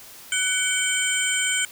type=tone cluster; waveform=sine; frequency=1495 / 2258 / 3104 / 7190 / 8430 Hz; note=F#6 / C#7 / G7 / A8 / C9; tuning=+17 / +31 / -18 / +36 / +12 cents; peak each=-27 dBFS; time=0.32-1.65 s; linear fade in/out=2 ms; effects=white hiss -44 dBFS RMS until 1.71 s